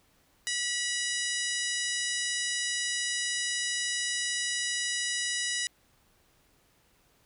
harmonic tone with a mistuned harmonic, 973 Hz, B5, 26 cents flat, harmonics 2 / 3 / 4 / 5 / 6 / 7 / 8 / 9 / 10, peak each -34 / -36 / -37 / -38 / -39 / -39 / -40 / -41 / -41 dBFS, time 0.47-5.67 s, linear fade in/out 0 ms, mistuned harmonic 5, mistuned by +51 cents, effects pink hiss -66 dBFS RMS until 7.25 s

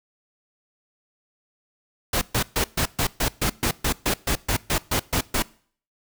pink noise bursts, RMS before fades -22 dBFS, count 16, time 2.13-5.424 s, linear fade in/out 5 ms, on 84 ms, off 130 ms, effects noise-tail reverb RT60 0.5 s tail -22 dB re dry

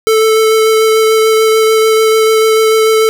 square tone with vibrato, 440 Hz, A4, in tune, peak -7 dBFS, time 0.07-3.09 s, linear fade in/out 0 ms, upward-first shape triangle, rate 6.8 Hz, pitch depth 13 cents each way, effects none

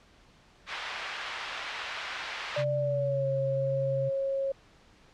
white band-pass noise, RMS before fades -37 dBFS, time 0.66-2.65 s, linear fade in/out 50 ms, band 840 to 2700 Hz, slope 12 dB/octave
sine tone with pitch glide, 590 to 544.2 Hz, D5 to C#5, +8 to -32 cents, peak -27 dBFS, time 2.56-4.52 s, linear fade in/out 5 ms, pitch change -140 cents, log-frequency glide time 2.77-3.27 s
sine tone with vibrato, 134.8 Hz, C#3, 48 cents flat, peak -31 dBFS, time 2.57-4.1 s, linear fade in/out 20 ms, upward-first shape triangle, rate 1.9 Hz, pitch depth 11 cents each way
effects pink hiss -59 dBFS RMS until 5.13 s + low-pass 5000 Hz 12 dB/octave

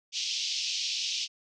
white band-pass noise, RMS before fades -32 dBFS, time 0.12-1.28 s, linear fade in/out 50 ms, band 2600 to 6000 Hz, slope 48 dB/octave, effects none

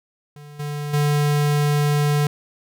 square tone with level steps, 146.83 Hz, D3, in tune, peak -39 / -26 / -17 dBFS, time 0.36-2.27 s, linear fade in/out 2 ms, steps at 0.59 / 0.93 s, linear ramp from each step 10 ms, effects none

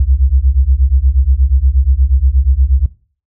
sine beating tone pair, 62 / 70.4 Hz, B1 / C#2, +7 / +27 cents, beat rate 8.4 Hz, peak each -11 dBFS, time 0-2.86 s, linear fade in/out 5 ms, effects noise-tail reverb RT60 0.4 s tail -18 dB re dry

